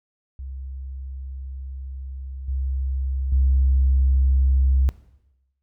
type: tone with level steps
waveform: sine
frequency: 66.3 Hz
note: C2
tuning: 23 cents sharp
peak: -31 / -22 / -14 dBFS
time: 0.39-4.89 s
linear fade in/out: 0 ms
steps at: 2.48 / 3.32 s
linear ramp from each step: 5 ms
effects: noise-tail reverb RT60 0.9 s tail -18 dB re dry + tanh soft clip ceiling -11 dBFS